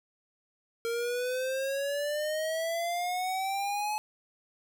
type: exponential sweep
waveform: square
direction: up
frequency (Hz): 460.3 to 856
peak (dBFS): -30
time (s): 0.85-3.98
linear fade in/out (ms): 0
effects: none